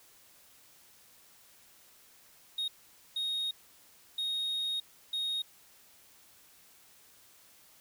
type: tone bursts at uneven times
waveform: sine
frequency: 3734 Hz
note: A#7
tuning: 2 cents sharp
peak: -28 dBFS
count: 4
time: 2.58-2.68 / 3.16-3.51 / 4.18-4.8 / 5.13-5.42 s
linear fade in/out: 5 ms
effects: tanh soft clip ceiling -30 dBFS + white hiss -60 dBFS RMS until 7.8 s